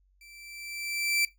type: tone with level ramp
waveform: sawtooth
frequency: 2336 Hz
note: D7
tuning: 10 cents flat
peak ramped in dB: -48 to -19 dBFS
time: 0.21-1.25 s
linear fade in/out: 2 ms
effects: noise-tail reverb RT60 0.2 s tail -19 dB re dry + added 47 Hz sine -63 dBFS peak until 1.38 s